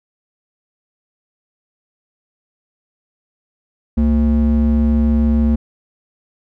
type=ring-modulated tone; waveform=triangle; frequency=146.83 Hz; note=D3; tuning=in tune; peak=-6 dBFS; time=3.97-5.56 s; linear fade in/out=10 ms; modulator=79.9 Hz; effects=none